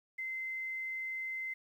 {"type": "tone with quantisation", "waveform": "sine", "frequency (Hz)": 2069, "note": "C7", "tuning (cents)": -20, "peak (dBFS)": -36, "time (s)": [0.18, 1.54], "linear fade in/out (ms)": 10, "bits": 11, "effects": []}